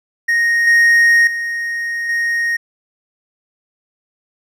triangle tone with level steps, 1864.7 Hz, A#6, in tune, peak -10 / -6 / -17 / -13 dBFS, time 0.28-2.57 s, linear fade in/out 10 ms, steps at 0.67 / 1.27 / 2.09 s, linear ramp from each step 2 ms, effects none

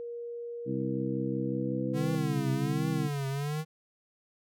sine tone with pitch glide, 473.1 to 501.2 Hz, A#4 to B4, +26 to +25 cents, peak -36 dBFS, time 0-2.15 s, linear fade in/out 0 ms, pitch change +99 cents, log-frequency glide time 1.36-1.9 s
harmonic tone, 65.41 Hz, C2, in tune, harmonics 2 / 3 / 4 / 5, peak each -35 / -35 / -35 / -35 dBFS, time 0.65-3.1 s, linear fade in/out 50 ms
square tone with vibrato, 146.6 Hz, D3, 3 cents flat, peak -31 dBFS, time 1.93-3.65 s, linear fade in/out 50 ms, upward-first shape triangle, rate 1.3 Hz, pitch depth 150 cents each way
effects none

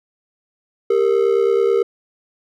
triangle ring-modulated tone, 430 Hz, A4, 40 cents flat, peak -8 dBFS, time 0.9-1.83 s, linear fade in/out 5 ms, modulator 34.6 Hz, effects none

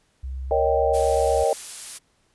sine tone with pitch glide, 65.4 to 67.59 Hz, C2 to C#2, 0 to -43 cents, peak -28 dBFS, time 0.23-1.44 s, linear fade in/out 10 ms, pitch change +57 cents, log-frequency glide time 0.47-0.63 s
sine chord, Eb dominant seventh, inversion second, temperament equal, 466.2 / 554.4 / 622.3 / 784 Hz, Bb4 / Db5 / Eb5 / G5, 0 / 0 / 0 / 0 cents, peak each -23 / -23 / -23 / -24 dBFS, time 0.51-1.53 s, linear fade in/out 2 ms
blue noise, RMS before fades -33 dBFS, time 0.93-1.99 s, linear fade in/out 20 ms
effects pink hiss -65 dBFS RMS until 2.34 s + resampled to 24000 Hz

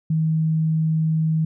sine tone, 158.9 Hz, D#3, 37 cents sharp, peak -17 dBFS, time 0.1-1.45 s, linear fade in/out 5 ms, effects none

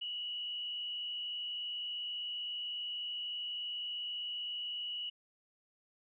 sine tone with frequency modulation, 2923 Hz, F#7, 22 cents flat, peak -37 dBFS, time 0.01-5.1 s, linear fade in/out 10 ms, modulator 63.5 Hz, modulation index 0.97, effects none

